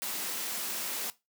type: high-pass noise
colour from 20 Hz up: white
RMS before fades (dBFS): -35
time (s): 0.02-1.1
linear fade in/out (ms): 0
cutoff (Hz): 160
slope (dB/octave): 96
effects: noise-tail reverb RT60 0.2 s tail -17 dB re dry